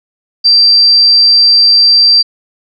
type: tone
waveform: sine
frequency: 4699 Hz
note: D8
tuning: in tune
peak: -3 dBFS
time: 0.44-2.23 s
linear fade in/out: 20 ms
effects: none